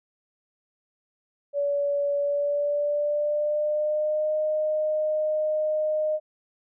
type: tone with pitch glide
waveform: sine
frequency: 571 to 615.5 Hz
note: D5 to D#5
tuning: -49 to -19 cents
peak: -22 dBFS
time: 1.53-6.2 s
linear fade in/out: 50 ms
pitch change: +130 cents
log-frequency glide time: 2.17-4.35 s
effects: none